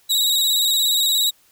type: tone with vibrato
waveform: sawtooth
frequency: 3843 Hz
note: B7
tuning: 48 cents flat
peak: -13 dBFS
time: 0.09-1.31 s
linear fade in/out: 20 ms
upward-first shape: square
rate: 17 Hz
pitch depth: 35 cents each way
effects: white hiss -57 dBFS RMS until 1.51 s